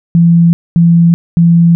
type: tone bursts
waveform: sine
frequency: 169.2 Hz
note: E3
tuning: 45 cents sharp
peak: -3 dBFS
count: 3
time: 0.15-1.75 s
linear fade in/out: 0 ms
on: 380 ms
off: 230 ms
effects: none